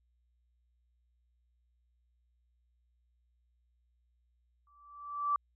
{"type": "tone with exponential growth", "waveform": "sine", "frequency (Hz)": 1162, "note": "D6", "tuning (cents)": -19, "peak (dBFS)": -25, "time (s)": [4.67, 5.36], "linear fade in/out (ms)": 2, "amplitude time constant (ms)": 150, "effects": ["added 60 Hz sine -70 dBFS peak until 5.55 s"]}